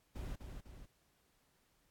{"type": "noise with echo", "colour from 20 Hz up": "brown", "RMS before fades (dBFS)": -43, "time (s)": [0.15, 0.36], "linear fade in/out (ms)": 10, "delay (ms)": 250, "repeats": 2, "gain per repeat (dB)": -5, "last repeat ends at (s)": 0.86, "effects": ["pink hiss -75 dBFS RMS until 1.9 s", "AAC 64 kbps"]}